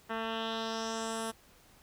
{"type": "tone with low-pass filter sweep", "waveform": "10% pulse", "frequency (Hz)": 224.6, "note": "A3", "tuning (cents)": 36, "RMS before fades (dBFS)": -36, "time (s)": [0.09, 1.32], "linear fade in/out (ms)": 20, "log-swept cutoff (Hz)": [2100, 11000], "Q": 2.7, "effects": ["pink hiss -61 dBFS RMS until 1.82 s"]}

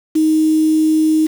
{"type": "tone with quantisation", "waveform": "sine", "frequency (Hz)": 313.1, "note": "D#4", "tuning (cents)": 11, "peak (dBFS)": -10, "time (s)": [0.15, 1.27], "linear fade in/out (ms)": 10, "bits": 5, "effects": []}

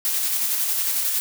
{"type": "noise with tremolo", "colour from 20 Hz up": "blue", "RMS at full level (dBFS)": -22, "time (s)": [0.05, 1.2], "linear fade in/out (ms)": 0, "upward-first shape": "square", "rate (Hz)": 11, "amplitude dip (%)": 25, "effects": []}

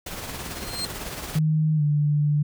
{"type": "noise with tremolo", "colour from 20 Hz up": "pink", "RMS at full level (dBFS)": -32, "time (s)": [0.06, 1.39], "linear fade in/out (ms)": 5, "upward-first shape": "triangle", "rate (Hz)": 18, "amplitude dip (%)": 45}
{"type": "tone with exponential growth", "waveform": "35% pulse", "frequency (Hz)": 4186, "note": "C8", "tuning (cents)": 0, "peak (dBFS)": -23, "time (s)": [0.43, 0.85], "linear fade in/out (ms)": 1, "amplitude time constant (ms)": 90}
{"type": "tone with pitch glide", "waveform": "sine", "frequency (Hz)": [155.56, 147.76], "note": ["D#3", "D3"], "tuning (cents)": [0, 11], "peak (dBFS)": -18, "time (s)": [1.35, 2.43], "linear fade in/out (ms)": 10, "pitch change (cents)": -89, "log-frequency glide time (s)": [1.76, 1.82]}
{"effects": []}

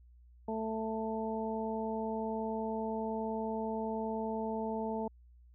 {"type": "harmonic tone", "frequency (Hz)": 221.2, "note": "A3", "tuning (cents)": 9, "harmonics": [1, 2, 3, 4], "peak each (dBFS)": [-37, -38, -41, -40], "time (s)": [0.48, 5.08], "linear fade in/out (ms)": 5, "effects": ["added 60 Hz sine -56 dBFS peak until 5.54 s"]}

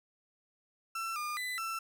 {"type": "tone with pitch steps", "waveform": "35% pulse", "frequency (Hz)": [1341, 1209, 2001, 1336], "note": ["E6", "D6", "B6", "E6"], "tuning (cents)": [29, 50, 22, 23], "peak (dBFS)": -33, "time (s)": [0.95, 1.79], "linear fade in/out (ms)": 5, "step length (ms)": 210, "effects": []}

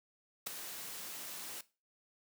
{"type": "noise with ADSR envelope", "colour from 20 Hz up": "white", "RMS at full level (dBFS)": -35, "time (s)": [0.46, 1.61], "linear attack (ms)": 12, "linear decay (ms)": 4, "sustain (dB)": -10, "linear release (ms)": 4, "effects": ["noise-tail reverb RT60 0.3 s tail -18 dB re dry", "high-pass 150 Hz 12 dB/octave"]}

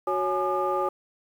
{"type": "tone cluster", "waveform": "sine", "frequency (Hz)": [369, 553, 841, 1209], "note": ["F#4", "C#5", "G#5", "D6"], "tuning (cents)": [-5, -4, 22, 50], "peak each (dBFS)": -28, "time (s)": [0.07, 0.89], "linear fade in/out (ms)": 5, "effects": ["tanh soft clip ceiling -15 dBFS", "9-bit"]}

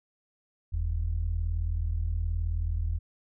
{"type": "tone pair together", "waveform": "sine", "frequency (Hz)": [43.49, 82.41], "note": ["F1", "E2"], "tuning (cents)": [-6, 0], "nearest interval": "major seventh", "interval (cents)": 1106, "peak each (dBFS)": -28, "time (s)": [0.72, 2.99], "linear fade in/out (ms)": 20, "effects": ["tanh soft clip ceiling -20 dBFS"]}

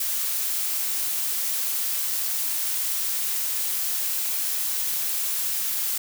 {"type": "noise", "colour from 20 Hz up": "blue", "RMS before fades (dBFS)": -26, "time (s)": [0, 5.98], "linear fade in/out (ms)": 5, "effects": []}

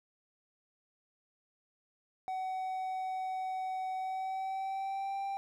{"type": "tone with pitch glide", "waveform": "triangle", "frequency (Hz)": [752, 786.7], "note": ["F#5", "G5"], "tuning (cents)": [28, 6], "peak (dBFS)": -32, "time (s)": [2.28, 5.37], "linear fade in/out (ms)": 0, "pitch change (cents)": 78, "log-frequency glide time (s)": [3.95, 5.2], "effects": []}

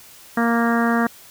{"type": "harmonic tone", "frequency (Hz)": 233.1, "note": "A#3", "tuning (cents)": 0, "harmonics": [1, 2, 3, 4, 5, 6, 7, 8], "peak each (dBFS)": [-18, -26, -25, -29, -26, -28, -27, -30], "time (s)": [0.37, 1.07], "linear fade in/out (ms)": 5, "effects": ["white hiss -45 dBFS RMS until 1.3 s"]}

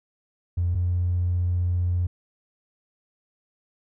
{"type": "tone pair in turn", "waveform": "triangle", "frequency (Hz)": [87.31, 88.48], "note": ["F2", "F2"], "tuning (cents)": [0, 23], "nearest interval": "unison", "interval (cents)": 23, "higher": "second", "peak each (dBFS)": -17, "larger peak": "neither", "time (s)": [[0.57, 0.75], [0.75, 2.07]], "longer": "second", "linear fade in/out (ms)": 10, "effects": ["tanh soft clip ceiling -18 dBFS"]}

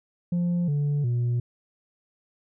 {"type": "tone with pitch steps", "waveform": "sine", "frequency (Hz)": [174.61, 145.14, 120.65], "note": ["F3", "D3", "B2"], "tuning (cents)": [0, -20, -40], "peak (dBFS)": -19, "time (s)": [0.32, 1.4], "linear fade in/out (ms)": 5, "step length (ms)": 360, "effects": ["tanh soft clip ceiling -21 dBFS"]}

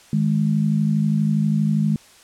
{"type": "tone pair together", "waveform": "sine", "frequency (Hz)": [156.57, 209], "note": ["D#3", "G#3"], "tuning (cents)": [11, 11], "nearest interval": "perfect fourth", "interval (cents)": 500, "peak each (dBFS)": -19, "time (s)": [0.13, 1.96], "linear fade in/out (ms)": 2, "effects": ["white hiss -49 dBFS RMS until 2.23 s", "low-pass 9000 Hz 12 dB/octave"]}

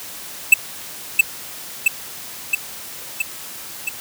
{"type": "tone with echo", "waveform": "square", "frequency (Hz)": 2637, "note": "E7", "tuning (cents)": 0, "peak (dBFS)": -4, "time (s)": [0.52, 0.54], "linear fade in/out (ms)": 5, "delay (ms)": 670, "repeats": 5, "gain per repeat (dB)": -3, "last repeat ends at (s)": 3.89, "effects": ["white hiss -34 dBFS RMS until 4 s", "high-pass 60 Hz 12 dB/octave"]}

